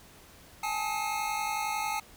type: tone cluster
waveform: square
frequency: 824 / 875 / 1269 / 2151 Hz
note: G#5 / A5 / D#6 / C7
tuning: -14 / -10 / +34 / +47 cents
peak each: -35 / -34 / -39 / -39 dBFS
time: 0.63-2 s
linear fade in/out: 5 ms
effects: pink hiss -54 dBFS RMS until 2.16 s